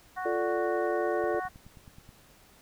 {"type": "harmonic tone", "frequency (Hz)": 370, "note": "F#4", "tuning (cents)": 0, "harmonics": [2, 3, 4, 5], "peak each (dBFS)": [-34, -38, -40, -42], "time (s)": [0.16, 1.49], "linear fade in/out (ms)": 20}
{"type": "chord", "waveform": "sine", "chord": "D minor", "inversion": "first", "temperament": "equal", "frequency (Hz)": [349.2, 440, 587.3], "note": ["F4", "A4", "D5"], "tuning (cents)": [0, 0, 0], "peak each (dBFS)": [-31, -31, -32], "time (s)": [0.25, 1.4], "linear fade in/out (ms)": 10}
{"type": "click train", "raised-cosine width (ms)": 5, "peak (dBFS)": -37, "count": 9, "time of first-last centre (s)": [1.24, 2.091], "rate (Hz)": 9.4}
{"effects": ["pink hiss -58 dBFS RMS until 2.61 s"]}